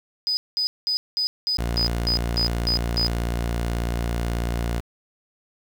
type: tone bursts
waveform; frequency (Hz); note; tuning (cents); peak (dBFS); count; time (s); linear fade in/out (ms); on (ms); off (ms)
sine; 4979; D#8; 0; -20; 10; 0.27-3.07; 0; 100; 200
type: tone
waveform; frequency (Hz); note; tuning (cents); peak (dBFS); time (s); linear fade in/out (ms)
sawtooth; 58.27; A#1; 0; -19; 1.58-4.81; 20
effects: 7-bit